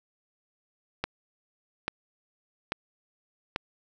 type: click train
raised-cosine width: 0.3 ms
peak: -12 dBFS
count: 4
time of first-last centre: 1.04-3.561 s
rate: 1.19 Hz
effects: none